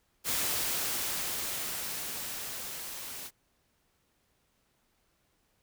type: noise with level ramp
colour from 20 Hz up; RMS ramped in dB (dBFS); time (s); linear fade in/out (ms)
white; -30 to -42; 0.24-3.31; 50
effects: pink hiss -73 dBFS RMS until 5.62 s